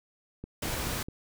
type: click train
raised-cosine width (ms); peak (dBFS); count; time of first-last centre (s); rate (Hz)
3; -26; 4; 0.44-1.085; 4.65
type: noise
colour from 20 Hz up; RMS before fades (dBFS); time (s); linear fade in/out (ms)
pink; -33; 0.62-1.03; 5
effects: none